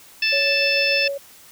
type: harmonic tone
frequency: 880 Hz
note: A5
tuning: in tune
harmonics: 2 / 3 / 4 / 5 / 6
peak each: -28 / -19 / -29 / -32 / -23 dBFS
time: 0.22-1.08 s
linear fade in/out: 5 ms
type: tone with tremolo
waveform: sine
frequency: 559 Hz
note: C#5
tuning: 14 cents sharp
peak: -22 dBFS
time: 0.32-1.18 s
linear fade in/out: 10 ms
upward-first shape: sine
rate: 6.9 Hz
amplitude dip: 35%
effects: white hiss -47 dBFS RMS until 1.51 s